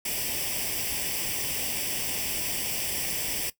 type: noise with comb filter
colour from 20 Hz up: white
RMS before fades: -30 dBFS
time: 0.05-3.5 s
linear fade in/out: 5 ms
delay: 0.37 ms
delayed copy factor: +0.75
effects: noise-tail reverb RT60 0.1 s tail -17 dB re dry